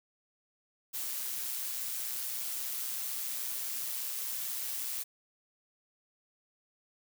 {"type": "noise with amplitude modulation", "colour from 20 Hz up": "blue", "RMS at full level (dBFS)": -35, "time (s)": [0.93, 5.04], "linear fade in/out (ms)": 20, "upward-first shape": "sine", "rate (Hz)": 125, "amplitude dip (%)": 35, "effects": []}